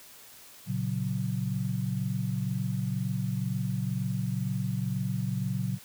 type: chord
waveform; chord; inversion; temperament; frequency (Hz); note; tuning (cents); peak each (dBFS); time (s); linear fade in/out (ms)
sine; F# major; first; equal; 116.54 / 138.59 / 185; A#2 / C#3 / F#3; 0 / 0 / 0; -32; 0.66-5.79; 50
effects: white hiss -51 dBFS RMS until 5.84 s